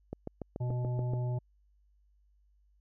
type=click train; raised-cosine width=2 ms; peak=-24 dBFS; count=8; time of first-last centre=0.13-1.136 s; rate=6.96 Hz
type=harmonic tone; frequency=123.47 Hz; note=B2; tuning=in tune; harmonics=1 / 3 / 5 / 7; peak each=-30 / -45 / -45 / -49 dBFS; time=0.6-1.39 s; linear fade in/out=10 ms
effects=added 50 Hz sine -64 dBFS peak until 2.8 s